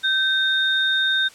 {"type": "tone pair together", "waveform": "sine", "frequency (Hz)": [1549, 3674], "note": ["G6", "A#7"], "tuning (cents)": [-21, -26], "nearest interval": "octave + minor third", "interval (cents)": 1495, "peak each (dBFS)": -20, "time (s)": [0.03, 1.29], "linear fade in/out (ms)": 20, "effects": ["white hiss -47 dBFS RMS until 1.34 s", "low-pass 9000 Hz 12 dB/octave"]}